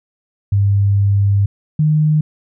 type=tone pair in turn; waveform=sine; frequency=100 / 153.2 Hz; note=G2 / D#3; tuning=+35 / -27 cents; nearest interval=perfect fifth; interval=738 cents; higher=second; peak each=-10 dBFS; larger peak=neither; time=0.52-1.46 / 1.79-2.21 s; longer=first; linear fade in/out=5 ms; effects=none